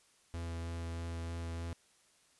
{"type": "tone with vibrato", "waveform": "45% pulse", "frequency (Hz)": 83.9, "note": "E2", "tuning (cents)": 31, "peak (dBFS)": -38, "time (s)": [0.34, 1.73], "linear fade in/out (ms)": 0, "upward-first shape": "sine", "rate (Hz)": 3.2, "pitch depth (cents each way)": 9, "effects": ["white hiss -68 dBFS RMS until 2.39 s", "resampled to 24000 Hz"]}